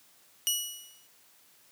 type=tone with exponential decay; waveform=15% pulse; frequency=2925 Hz; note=F#7; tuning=21 cents flat; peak=-16 dBFS; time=0.47-1.07 s; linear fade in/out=0 ms; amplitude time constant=130 ms; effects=white hiss -61 dBFS RMS until 1.71 s + high-pass 100 Hz 12 dB/octave